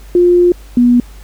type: tone pair in turn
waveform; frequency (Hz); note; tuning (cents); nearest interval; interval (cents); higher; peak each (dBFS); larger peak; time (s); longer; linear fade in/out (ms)
sine; 353 / 243.2; F4 / B3; +19 / -26; tritone; 645; first; -5; neither; 0.15-0.52 / 0.77-1; first; 2
effects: added 50 Hz sine -32 dBFS peak until 1.23 s + pink hiss -43 dBFS RMS until 1.23 s